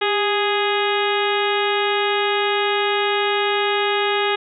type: harmonic tone with a mistuned harmonic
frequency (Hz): 414.7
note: G#4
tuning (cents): -3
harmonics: 1 / 2 / 3 / 4 / 5 / 6 / 7 / 8 / 9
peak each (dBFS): -21 / -24 / -26 / -27 / -28 / -29 / -29 / -30 / -31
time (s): 0.01-4.36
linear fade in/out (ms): 10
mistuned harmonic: 1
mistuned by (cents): -53
effects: none